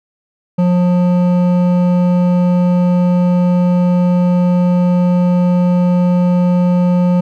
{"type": "tone with hard clipping", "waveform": "triangle", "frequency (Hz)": 178.2, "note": "F3", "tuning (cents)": 35, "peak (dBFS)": -11, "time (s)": [0.58, 7.21], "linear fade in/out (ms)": 10, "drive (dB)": 14, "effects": []}